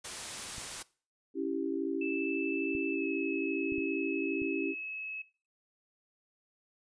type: noise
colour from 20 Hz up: white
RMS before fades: -40 dBFS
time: 0.04-0.83 s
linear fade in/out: 10 ms
type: clicks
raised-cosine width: 5 ms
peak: -35 dBFS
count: 5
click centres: 0.582 / 2.751 / 3.722 / 3.782 / 4.419 s
type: chord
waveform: sine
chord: C# diminished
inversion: none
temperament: equal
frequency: 277.2 / 329.6 / 392 Hz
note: C#4 / E4 / G4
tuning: 0 / 0 / 0 cents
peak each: -35 / -35 / -36 dBFS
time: 1.34-4.75 s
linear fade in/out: 50 ms
type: tone with pitch glide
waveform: sine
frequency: 2637 to 2581 Hz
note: E7 to E7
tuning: 0 to -37 cents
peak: -37 dBFS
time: 2.01-5.22 s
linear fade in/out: 5 ms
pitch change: -37 cents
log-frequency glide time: 2.92-3.05 s
effects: noise-tail reverb RT60 0.4 s tail -21 dB re dry + resampled to 22050 Hz